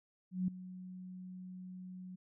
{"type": "tone with ADSR envelope", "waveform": "sine", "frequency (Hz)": 183.8, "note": "F#3", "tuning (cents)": -11, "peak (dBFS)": -29, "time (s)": [0.31, 2.16], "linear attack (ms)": 170, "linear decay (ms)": 4, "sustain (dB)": -16, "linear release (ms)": 12, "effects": []}